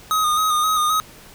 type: tone with vibrato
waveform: square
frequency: 1244.5 Hz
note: D#6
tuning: in tune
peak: -17 dBFS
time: 0.11-1 s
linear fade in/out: 0 ms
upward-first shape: square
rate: 3.8 Hz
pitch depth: 29 cents each way
effects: pink hiss -44 dBFS RMS until 1.34 s